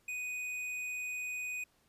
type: tone with hard clipping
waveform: sine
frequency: 2489 Hz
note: D#7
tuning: in tune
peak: -38 dBFS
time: 0.08-1.64 s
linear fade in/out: 5 ms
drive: 8 dB
effects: pink hiss -71 dBFS RMS until 1.88 s + resampled to 32000 Hz